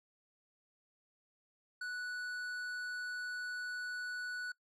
triangle tone with tanh clipping, 1478 Hz, F#6, 2 cents flat, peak -40 dBFS, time 1.81-4.52 s, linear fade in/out 5 ms, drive 14 dB, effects noise-tail reverb RT60 0.1 s tail -22 dB re dry

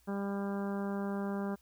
harmonic tone, 199.1 Hz, G3, 27 cents sharp, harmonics 1 / 2 / 3 / 4 / 5 / 6 / 7 / 8, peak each -34 / -40 / -44 / -46 / -48 / -50 / -51 / -52 dBFS, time 0.07-1.56 s, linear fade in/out 20 ms, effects added 60 Hz sine -67 dBFS peak until 1.61 s + white hiss -69 dBFS RMS until 1.61 s

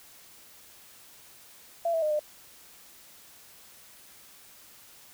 sine tone with pitch steps, 677 / 652 / 611 / 602 Hz, E5 / E5 / D#5 / D5, +46 / -19 / -32 / +43 cents, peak -24 dBFS, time 1.85-2.194 s, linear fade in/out 5 ms, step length 86 ms, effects white hiss -53 dBFS RMS until 5.13 s

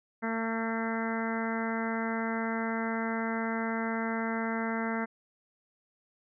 harmonic tone, 226 Hz, A3, 47 cents sharp, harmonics 1 / 2 / 3 / 4 / 5 / 6 / 7 / 8 / 9, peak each -32 / -38 / -39 / -39 / -44 / -40 / -40 / -43 / -41 dBFS, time 0.22-5.06 s, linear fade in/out 20 ms, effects none

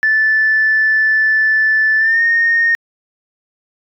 sine tone with pitch glide, 1753 to 1845.5 Hz, A6 to A#6, -7 to -18 cents, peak -9 dBFS, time 0.03-2.75 s, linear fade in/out 0 ms, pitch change +89 cents, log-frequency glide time 1.98-2.22 s, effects tanh soft clip ceiling -5 dBFS

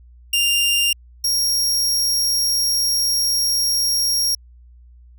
sawtooth tone pair in turn, 2794 / 5588 Hz, F7 / F8, 0 / 0 cents, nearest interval octave, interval 1200 cents, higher second, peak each -12 / -14 dBFS, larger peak first, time 0.33-0.93 / 1.24-4.35 s, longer second, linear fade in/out 5 ms, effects added 60 Hz sine -43 dBFS peak until 5.18 s

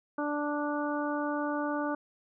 harmonic tone, 293.7 Hz, D4, in tune, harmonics 1 / 2 / 3 / 4 / 5, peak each -32 / -35 / -37 / -38 / -39 dBFS, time 0.18-1.95 s, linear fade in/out 5 ms, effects none

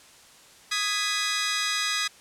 15% pulse chord, G# minor, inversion second, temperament just, 1245.9 / 1661.2 / 1993.5 Hz, D#6 / G#6 / B6, +2 / 0 / +16 cents, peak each -23 dBFS, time 0.71-2.08 s, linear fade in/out 10 ms, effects white hiss -52 dBFS RMS until 2.2 s + low-pass 9000 Hz 12 dB/octave

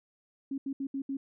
sine tone bursts at uneven times, 272.9 Hz, C#4, 27 cents flat, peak -31 dBFS, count 5, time 0.51-0.58 / 0.66-0.73 / 0.8-0.87 / 0.94-1.02 / 1.09-1.17 s, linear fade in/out 5 ms, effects none

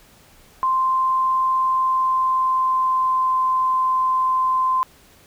sine tone with pitch glide, 1044 to 1036.2 Hz, C6 to C6, -4 to -17 cents, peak -16 dBFS, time 0.63-4.83 s, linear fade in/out 0 ms, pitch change -13 cents, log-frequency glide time 1.55-3.37 s, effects pink hiss -51 dBFS RMS until 5.26 s

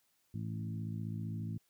harmonic tone with a mistuned harmonic, 54.8 Hz, A1, 6 cents flat, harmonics 2 / 3 / 4 / 5 / 6, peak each -39 / -42 / -44 / -52 / -54 dBFS, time 0.34-1.58 s, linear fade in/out 5 ms, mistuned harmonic 2, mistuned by -23 cents, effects white hiss -75 dBFS RMS until 1.69 s

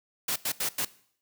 white noise bursts at uneven times, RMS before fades -29 dBFS, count 4, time 0.28-0.36 / 0.45-0.52 / 0.6-0.69 / 0.78-0.85 s, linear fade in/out 5 ms, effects noise-tail reverb RT60 0.6 s tail -19 dB re dry + high-pass 80 Hz 12 dB/octave

